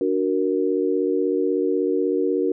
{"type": "chord", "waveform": "sine", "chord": "D augmented", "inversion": "none", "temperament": "equal", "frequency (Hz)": [293.7, 370, 466.2], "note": ["D4", "F#4", "A#4"], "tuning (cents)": [0, 0, 0], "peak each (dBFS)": [-24, -22, -23], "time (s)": [0.01, 2.52], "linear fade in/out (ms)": 2, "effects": []}